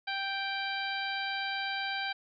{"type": "harmonic tone", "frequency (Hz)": 784, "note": "G5", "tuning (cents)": 0, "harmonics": [1, 2, 3, 4, 5, 6], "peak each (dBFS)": [-37, -36, -39, -41, -41, -44], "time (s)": [0.07, 2.13], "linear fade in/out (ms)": 10, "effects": []}